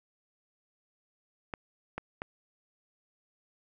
clicks, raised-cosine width 0.5 ms, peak -20 dBFS, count 3, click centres 1.538 / 1.98 / 2.219 s, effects none

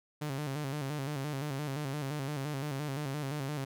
sawtooth tone with vibrato, 142.5 Hz, C#3, 48 cents sharp, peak -30 dBFS, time 0.21-3.65 s, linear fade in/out 10 ms, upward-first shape square, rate 5.8 Hz, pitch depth 88 cents each way, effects none

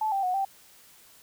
sine tone with pitch steps, 868 / 784 / 732 / 781 Hz, A5 / G5 / F#5 / G5, -24 / 0 / -19 / -7 cents, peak -24 dBFS, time 0.01-0.45 s, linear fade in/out 5 ms, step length 110 ms, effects white hiss -55 dBFS RMS until 1.22 s

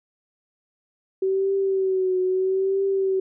sine tone with vibrato, 380 Hz, F#4, 46 cents sharp, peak -19 dBFS, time 1.22-3.2 s, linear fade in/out 5 ms, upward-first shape triangle, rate 0.77 Hz, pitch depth 56 cents each way, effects none

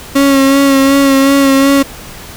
35% pulse tone with vibrato, 274.2 Hz, C#4, 19 cents flat, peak -4 dBFS, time 0.15-1.83 s, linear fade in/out 10 ms, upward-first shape sine, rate 2.7 Hz, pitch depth 27 cents each way, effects pink hiss -30 dBFS RMS until 2.36 s

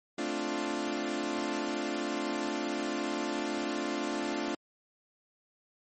sawtooth chord, D minor seventh, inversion second, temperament equal, 220 / 261.6 / 293.7 / 349.2 Hz, A3 / C4 / D4 / F4, 0 / 0 / 0 / 0 cents, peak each -35 / -35 / -31 / -32 dBFS, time 0.18-4.55 s, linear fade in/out 5 ms, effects MP3 32 kbps

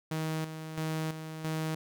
sawtooth tone with tremolo, 158.2 Hz, D#3, 29 cents sharp, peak -27 dBFS, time 0.11-1.75 s, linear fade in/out 5 ms, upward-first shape square, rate 1.5 Hz, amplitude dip 60%, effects none

